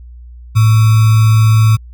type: tone with sample-and-hold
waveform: sine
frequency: 110 Hz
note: A2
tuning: in tune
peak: -5 dBFS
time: 0.55-1.77 s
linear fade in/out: 20 ms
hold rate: 1225 Hz
effects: added 60 Hz sine -31 dBFS peak until 1.93 s